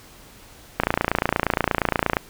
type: click train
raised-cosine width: 0.5 ms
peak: -3 dBFS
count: 40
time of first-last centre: 0.8-2.168 s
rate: 28.5 Hz
effects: pink hiss -47 dBFS RMS until 2.29 s